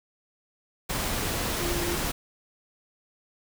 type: tone in noise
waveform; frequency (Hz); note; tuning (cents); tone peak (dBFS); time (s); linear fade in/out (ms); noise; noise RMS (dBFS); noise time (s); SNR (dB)
sine; 347; F4; -11; -31; 1.6-1.96; 10; pink; -29; 0.89-2.12; -5
effects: none